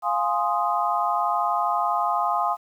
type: chord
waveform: sine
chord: F minor seventh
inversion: none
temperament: equal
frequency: 698.5 / 830.6 / 1046.5 / 1244.5 Hz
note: F5 / Ab5 / C6 / Eb6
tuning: 0 / 0 / 0 / 0 cents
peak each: -26 dBFS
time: 0.02-2.57 s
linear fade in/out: 50 ms
effects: 9-bit